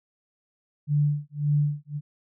sine tone with tremolo, 146.83 Hz, D3, in tune, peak -18 dBFS, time 0.87-2.01 s, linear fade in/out 50 ms, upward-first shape sine, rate 1.8 Hz, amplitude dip 100%, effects none

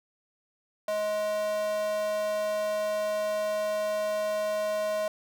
square tone with high-pass filter, 210.3 Hz, G#3, 22 cents sharp, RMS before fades -29 dBFS, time 0.88-5.08 s, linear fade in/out 2 ms, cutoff 670 Hz, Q 4.7, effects none

